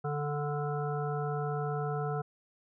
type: harmonic tone with a mistuned harmonic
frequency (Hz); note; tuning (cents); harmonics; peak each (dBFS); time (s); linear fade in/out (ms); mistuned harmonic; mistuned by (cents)
146.6; D3; -3; 1 / 3 / 5 / 7 / 9 / 10; -33 / -36 / -38 / -47 / -41 / -49; 0.04-2.22; 10; 10; -37
effects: none